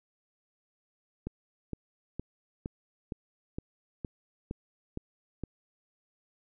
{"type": "click train", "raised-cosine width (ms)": 3, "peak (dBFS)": -22, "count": 10, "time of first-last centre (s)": [1.27, 5.437], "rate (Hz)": 2.16, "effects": []}